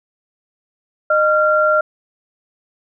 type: tone pair together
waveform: sine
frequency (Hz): 614.3 / 1379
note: D#5 / F6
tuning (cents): -22 / -22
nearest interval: octave + major second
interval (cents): 1400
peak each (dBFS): -14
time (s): 1.1-1.81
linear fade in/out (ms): 5
effects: none